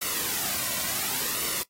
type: noise with flanger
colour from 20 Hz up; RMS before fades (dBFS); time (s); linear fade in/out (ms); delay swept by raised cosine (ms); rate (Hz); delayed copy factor
white; -29; 0.01-1.63; 10; 1.2 to 2.4; 0.69; -0.55
effects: noise-tail reverb RT60 0.1 s tail -17 dB re dry + AAC 48 kbps